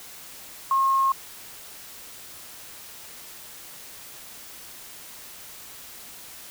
sine tone, 1077 Hz, C6, 50 cents sharp, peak -18 dBFS, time 0.71-1.12 s, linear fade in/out 2 ms, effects white hiss -43 dBFS RMS until 6.5 s

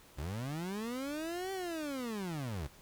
30% pulse linear two-way sweep, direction up then down, 63.4 to 389.5 to 63.4 Hz, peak -34 dBFS, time 0.17-2.68 s, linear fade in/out 20 ms, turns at 1.52 s, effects pink hiss -59 dBFS RMS until 2.81 s

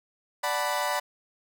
30% pulse chord, B minor seventh, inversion first, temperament equal with one note detuned, 587.3 / 746.4 / 880 / 987.8 Hz, D5 / F#5 / A5 / B5, 0 / +15 / 0 / 0 cents, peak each -29 / -30 / -31 / -27 dBFS, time 0.43-1 s, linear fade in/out 10 ms, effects none

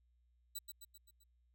10% pulse tone with echo, 3951 Hz, B7, in tune, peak -33 dBFS, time 0.55-0.59 s, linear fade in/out 10 ms, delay 130 ms, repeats 5, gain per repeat -5 dB, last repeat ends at 1.24 s, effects added 60 Hz sine -70 dBFS peak until 1.54 s

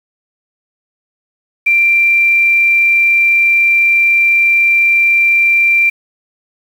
sine tone with quantisation, 2362 Hz, D7, 9 cents sharp, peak -7 dBFS, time 1.66-5.9 s, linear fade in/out 10 ms, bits 6, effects none

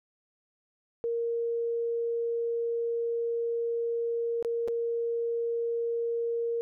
sine tone with dropouts, 466.2 Hz, A#4, in tune, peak -27 dBFS, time 1.04-6.61 s, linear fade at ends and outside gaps 0 ms, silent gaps 4.426-4.448 / 4.677-4.683 s, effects none

